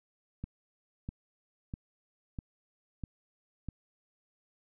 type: click train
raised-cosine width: 5 ms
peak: -25 dBFS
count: 6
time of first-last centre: 0.44-3.687 s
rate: 1.54 Hz
effects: none